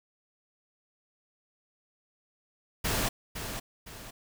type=noise with echo; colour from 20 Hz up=pink; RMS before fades=-29 dBFS; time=2.84-3.09 s; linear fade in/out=10 ms; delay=510 ms; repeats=2; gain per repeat=-8 dB; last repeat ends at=4.11 s; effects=none